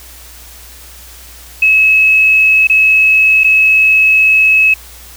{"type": "tone with dropouts", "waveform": "sine", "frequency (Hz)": 2578, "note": "E7", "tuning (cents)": -39, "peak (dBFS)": -5, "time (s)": [1.62, 4.74], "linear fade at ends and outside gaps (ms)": 5, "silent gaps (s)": [[2.672, 2.697], [3.436, 3.443]], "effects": ["added 60 Hz sine -37 dBFS peak until 5.16 s", "white hiss -36 dBFS RMS until 5.16 s"]}